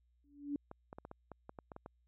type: tone with exponential growth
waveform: sine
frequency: 287.2 Hz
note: D4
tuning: 39 cents flat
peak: -32 dBFS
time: 0.24-0.56 s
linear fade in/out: 2 ms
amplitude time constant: 69 ms
type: clicks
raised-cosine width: 1 ms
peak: -33 dBFS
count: 11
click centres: 0.714 / 0.929 / 0.985 / 1.051 / 1.114 / 1.317 / 1.494 / 1.588 / 1.718 / 1.764 / 1.861 s
effects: added 60 Hz sine -70 dBFS peak until 2.07 s